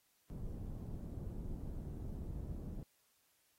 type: low-pass noise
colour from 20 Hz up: pink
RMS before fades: -44 dBFS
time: 0.3-2.83 s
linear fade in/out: 0 ms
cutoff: 260 Hz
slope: 12 dB/octave
effects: white hiss -75 dBFS RMS until 3.58 s + AAC 48 kbps